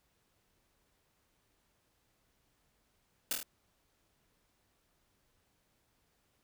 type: noise with echo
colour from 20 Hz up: white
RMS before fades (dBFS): -32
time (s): 3.31-3.33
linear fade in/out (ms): 2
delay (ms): 25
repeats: 4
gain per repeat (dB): -3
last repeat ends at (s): 3.43
effects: pink hiss -75 dBFS RMS until 6.43 s